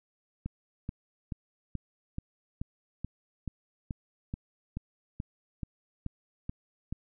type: click train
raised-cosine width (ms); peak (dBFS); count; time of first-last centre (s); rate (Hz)
5; -22; 16; 0.46-6.926; 2.32
effects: none